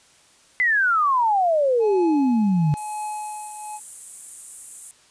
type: exponential sweep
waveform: sine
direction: down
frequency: 2050 to 143.4 Hz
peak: -16 dBFS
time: 0.6-2.74 s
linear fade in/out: 0 ms
type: tone with tremolo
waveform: triangle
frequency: 848 Hz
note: G#5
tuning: 36 cents sharp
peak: -24 dBFS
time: 1.79-3.8 s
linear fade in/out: 50 ms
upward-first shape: triangle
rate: 1 Hz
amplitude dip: 70%
type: high-pass noise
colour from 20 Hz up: white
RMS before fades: -34 dBFS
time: 2.77-4.91 s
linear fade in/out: 0 ms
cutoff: 7600 Hz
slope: 48 dB/octave
effects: white hiss -55 dBFS RMS until 5.1 s + resampled to 22050 Hz

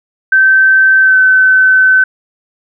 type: tone with pitch glide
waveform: sine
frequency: 1547 to 1523.1 Hz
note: G6 to F#6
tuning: -23 to +50 cents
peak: -4 dBFS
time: 0.32-2.04 s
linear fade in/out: 5 ms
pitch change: -27 cents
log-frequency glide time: 1.01-1.17 s
effects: none

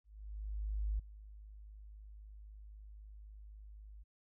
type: tone with ADSR envelope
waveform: sine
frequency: 51.91 Hz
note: G#1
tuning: in tune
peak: -32 dBFS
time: 0.04-4.04 s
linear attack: 950 ms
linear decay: 8 ms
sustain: -18 dB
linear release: 21 ms
effects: none

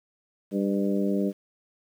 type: harmonic tone with a mistuned harmonic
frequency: 99 Hz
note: G2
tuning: 18 cents sharp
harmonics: 2 / 3 / 4 / 5 / 6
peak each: -25 / -29 / -31 / -33 / -35 dBFS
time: 0.51-1.33 s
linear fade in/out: 50 ms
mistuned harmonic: 6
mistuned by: +25 cents
effects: 9-bit

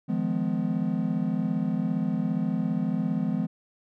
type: chord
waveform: triangle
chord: F half-diminished seventh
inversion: third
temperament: just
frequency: 157.15 / 174.61 / 209.5 / 251.4 Hz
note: Eb3 / F3 / Ab3 / Cb4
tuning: +18 / 0 / +15 / +31 cents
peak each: -31 / -27 / -27 / -28 dBFS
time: 0.08-3.47 s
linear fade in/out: 20 ms
effects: none

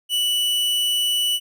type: tone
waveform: 45% pulse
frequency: 2960 Hz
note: F#7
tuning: in tune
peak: -18 dBFS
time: 0.09-1.4 s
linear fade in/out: 50 ms
effects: none

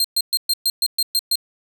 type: tone bursts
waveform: sawtooth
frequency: 4186 Hz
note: C8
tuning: in tune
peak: -13 dBFS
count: 9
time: 0-1.356 s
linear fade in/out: 2 ms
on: 44 ms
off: 120 ms
effects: 8-bit

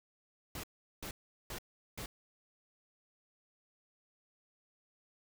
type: noise bursts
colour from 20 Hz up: pink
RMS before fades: -43 dBFS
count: 4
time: 0.55-2.06 s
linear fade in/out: 2 ms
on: 85 ms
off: 390 ms
effects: none

